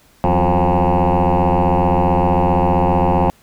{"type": "tone with frequency modulation", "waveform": "sine", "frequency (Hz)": 357.3, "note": "F4", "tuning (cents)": 40, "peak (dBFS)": -9, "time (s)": [0.24, 3.3], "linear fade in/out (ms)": 0, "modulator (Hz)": 87.4, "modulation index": 6.6, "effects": ["tanh soft clip ceiling -10 dBFS", "pink hiss -52 dBFS RMS until 3.42 s"]}